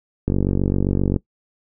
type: click train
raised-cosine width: 3 ms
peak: -6 dBFS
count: 43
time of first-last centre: 0.28-1.162 s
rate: 47.6 Hz
effects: noise-tail reverb RT60 0.1 s tail -20 dB re dry